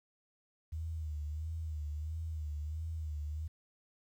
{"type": "tone with vibrato", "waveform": "sine", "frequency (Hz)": 77.78, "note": "D#2", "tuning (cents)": 0, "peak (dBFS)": -36, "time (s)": [0.72, 3.48], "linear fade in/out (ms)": 10, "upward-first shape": "sine", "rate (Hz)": 1.5, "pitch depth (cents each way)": 78, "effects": ["11-bit"]}